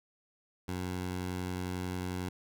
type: tone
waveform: 15% pulse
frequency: 91.1 Hz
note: F#2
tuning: 26 cents flat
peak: -28 dBFS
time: 0.68-2.29 s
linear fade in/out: 5 ms
effects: none